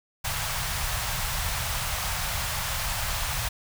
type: band-stop noise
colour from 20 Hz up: pink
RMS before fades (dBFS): -29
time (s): 0.24-3.49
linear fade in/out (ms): 10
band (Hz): 140 to 690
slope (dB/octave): 24
effects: none